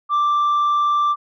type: tone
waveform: sine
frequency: 1176 Hz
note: D6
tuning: 2 cents sharp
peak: -12 dBFS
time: 0.09-1.16 s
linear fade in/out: 50 ms
effects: tanh soft clip ceiling -14 dBFS